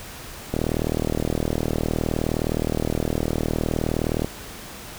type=click train; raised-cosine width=2 ms; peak=-9 dBFS; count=147; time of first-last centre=0.54-4.246 s; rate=39.4 Hz; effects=pink hiss -38 dBFS RMS until 4.98 s